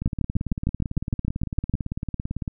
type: two click trains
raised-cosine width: 5 ms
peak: -15 / -10 dBFS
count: 45 / 12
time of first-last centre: 0.02-2.478 / 0.06-1.739 s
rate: 17.9 / 6.55 Hz
effects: none